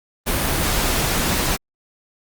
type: noise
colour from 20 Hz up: pink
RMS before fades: -20 dBFS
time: 0.26-1.57 s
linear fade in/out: 20 ms
effects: Opus 32 kbps